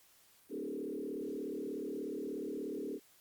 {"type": "tone with frequency modulation", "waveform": "sine", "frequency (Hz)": 348.5, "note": "F4", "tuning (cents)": -4, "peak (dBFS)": -37, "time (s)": [0.49, 3], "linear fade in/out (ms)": 50, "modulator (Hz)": 36.7, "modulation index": 2.8, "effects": ["white hiss -65 dBFS RMS until 3.2 s", "Opus 48 kbps"]}